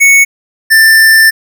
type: tone pair in turn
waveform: square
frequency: 2216 / 1778.2 Hz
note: C#7 / A6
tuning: -1 / +18 cents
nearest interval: major third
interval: 381 cents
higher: first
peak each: -3 dBFS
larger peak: neither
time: 0-0.25 / 0.7-1.31 s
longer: second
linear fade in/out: 20 ms
effects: none